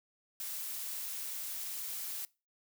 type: noise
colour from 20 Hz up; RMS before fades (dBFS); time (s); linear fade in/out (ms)
blue; -40; 0.4-2.25; 0
effects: noise-tail reverb RT60 0.3 s tail -23 dB re dry